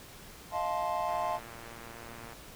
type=chord; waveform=triangle; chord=F dominant seventh; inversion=third; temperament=just; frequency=628.6 / 698.5 / 873.1 / 1047.7 Hz; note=Eb5 / F5 / A5 / C6; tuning=+18 / 0 / -14 / +2 cents; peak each=-35 / -32 / -33 / -34 dBFS; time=0.51-1.4 s; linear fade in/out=50 ms
type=click train; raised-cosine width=0.5 ms; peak=-32 dBFS; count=145; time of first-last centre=1.09-2.331 s; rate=116 Hz
effects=pink hiss -50 dBFS RMS until 2.55 s